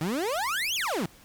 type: exponential two-way sweep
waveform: 30% pulse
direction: up then down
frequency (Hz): 146.83 to 3477 to 146.83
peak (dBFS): -24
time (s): 0.01-1.06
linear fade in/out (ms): 2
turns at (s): 0.75
effects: pink hiss -54 dBFS RMS until 1.24 s